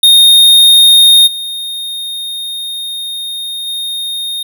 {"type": "tone with level steps", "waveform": "square", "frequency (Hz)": 3693, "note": "A#7", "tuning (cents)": -17, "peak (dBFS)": [-3, -19, -17], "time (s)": [0.03, 4.43], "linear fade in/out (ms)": 5, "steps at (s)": [1.26, 3.66], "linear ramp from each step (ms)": 20, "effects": []}